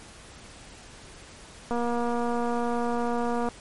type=click train; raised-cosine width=1 ms; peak=-16 dBFS; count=424; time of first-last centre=1.71-3.487 s; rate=238 Hz; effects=pink hiss -47 dBFS RMS until 3.6 s + MP3 48 kbps